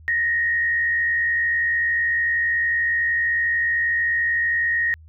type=tone with frequency modulation; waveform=sine; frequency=1868 Hz; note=A#6; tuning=3 cents sharp; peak=-18 dBFS; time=0.08-4.94 s; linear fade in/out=0 ms; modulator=73.4 Hz; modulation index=0.56; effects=added 79 Hz sine -43 dBFS peak until 5.08 s